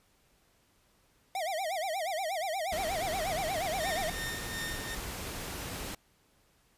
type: tone with vibrato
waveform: square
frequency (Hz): 698.5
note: F5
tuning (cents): 0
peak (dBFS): -32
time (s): 1.35-4.1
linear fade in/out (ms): 2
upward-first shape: sine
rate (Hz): 8.4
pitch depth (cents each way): 220
type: noise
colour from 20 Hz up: pink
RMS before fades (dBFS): -39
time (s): 2.72-5.95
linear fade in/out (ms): 5
type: tone with tremolo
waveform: sawtooth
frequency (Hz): 1828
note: A#6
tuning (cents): -34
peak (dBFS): -32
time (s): 3.8-4.95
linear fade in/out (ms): 5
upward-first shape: sine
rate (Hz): 2.7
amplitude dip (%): 65
effects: pink hiss -68 dBFS RMS until 6.77 s + resampled to 32000 Hz